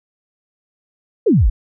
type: exponential sweep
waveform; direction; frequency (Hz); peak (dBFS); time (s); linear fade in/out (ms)
sine; down; 514 to 37.08; -9; 1.26-1.5; 10
effects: none